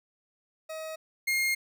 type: tone pair in turn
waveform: 40% pulse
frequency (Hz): 634 / 2133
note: D#5 / C7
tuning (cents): +32 / +33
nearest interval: octave + major sixth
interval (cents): 2101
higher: second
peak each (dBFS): -35 / -24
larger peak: second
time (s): 0.69-0.96 / 1.27-1.55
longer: second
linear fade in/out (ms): 10
effects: none